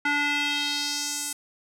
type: tone with band-pass filter sweep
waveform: square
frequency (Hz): 290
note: D4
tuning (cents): -22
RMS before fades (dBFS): -27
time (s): 0.05-1.33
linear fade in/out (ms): 5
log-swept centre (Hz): 1700 to 9000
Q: 2.1
effects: none